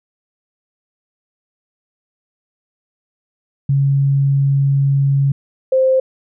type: tone pair in turn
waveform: sine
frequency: 138.59 / 523.2 Hz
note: C#3 / C5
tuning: 0 / 0 cents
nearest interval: octave + major seventh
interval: 2300 cents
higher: second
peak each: -11 / -10 dBFS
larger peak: second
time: 3.69-5.32 / 5.72-6 s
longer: first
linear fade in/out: 5 ms
effects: none